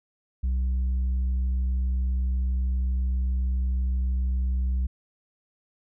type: tone with tanh clipping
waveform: sine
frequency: 63.4 Hz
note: B1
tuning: 46 cents sharp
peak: -23 dBFS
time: 0.43-4.87 s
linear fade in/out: 10 ms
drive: 3 dB
effects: none